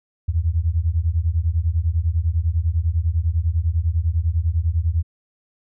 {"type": "beating tone pair", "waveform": "sine", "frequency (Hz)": [77.78, 87.78], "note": ["D#2", "F2"], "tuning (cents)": [0, 9], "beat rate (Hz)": 10, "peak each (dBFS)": -20, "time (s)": [0.28, 5.03], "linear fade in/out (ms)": 10, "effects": []}